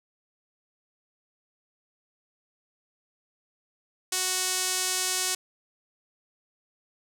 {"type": "tone with band-pass filter", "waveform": "sawtooth", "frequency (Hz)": 370, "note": "F#4", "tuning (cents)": 0, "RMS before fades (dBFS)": -28, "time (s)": [4.12, 5.35], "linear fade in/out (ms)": 5, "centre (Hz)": 7700, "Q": 1.2, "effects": []}